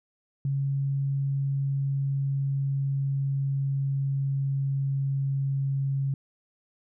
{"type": "tone with pitch glide", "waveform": "sine", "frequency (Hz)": [138.1, 136.99], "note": ["C#3", "C#3"], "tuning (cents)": [-6, -20], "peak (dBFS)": -24, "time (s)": [0.45, 6.14], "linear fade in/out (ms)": 2, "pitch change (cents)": -14, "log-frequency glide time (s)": [1.13, 5.86], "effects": []}